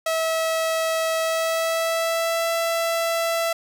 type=tone with pitch glide; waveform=sawtooth; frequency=648 to 666.2 Hz; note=E5 to E5; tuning=-30 to +18 cents; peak=-17 dBFS; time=0.06-3.53 s; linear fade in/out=5 ms; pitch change=+48 cents; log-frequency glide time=1.22-2.5 s; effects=none